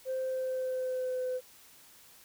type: tone with pitch glide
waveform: sine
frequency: 521 to 507.9 Hz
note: C5 to B4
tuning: -7 to +48 cents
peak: -29 dBFS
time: 0.05-1.41 s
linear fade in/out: 50 ms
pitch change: -45 cents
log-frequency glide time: 0.21-1.21 s
effects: tanh soft clip ceiling -28 dBFS + white hiss -57 dBFS RMS until 2.24 s